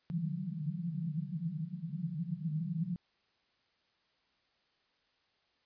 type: band-pass noise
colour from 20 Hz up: white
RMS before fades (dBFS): -37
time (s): 0.1-2.96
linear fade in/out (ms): 0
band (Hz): 150 to 180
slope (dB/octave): 96
effects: white hiss -74 dBFS RMS until 5.65 s + resampled to 11025 Hz